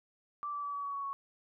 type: tone with pitch steps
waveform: sine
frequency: 1169 / 1158.9 / 1148.9 / 1139 / 1129.2 / 1119.4 / 1109.8 Hz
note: D6 / D6 / D6 / C#6 / C#6 / C#6 / C#6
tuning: -8 / -23 / -38 / +47 / +32 / +17 / +2 cents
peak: -35 dBFS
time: 0.43-1.13 s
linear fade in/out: 0 ms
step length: 100 ms
effects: none